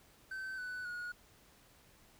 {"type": "tone with pitch steps", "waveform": "triangle", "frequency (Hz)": [1539, 1492.6, 1447.6], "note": ["G6", "F#6", "F#6"], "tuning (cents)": [-32, 15, -38], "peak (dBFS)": -38, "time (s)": [0.31, 1.12], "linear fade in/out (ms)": 5, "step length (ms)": 270, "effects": ["pink hiss -64 dBFS RMS until 2.19 s"]}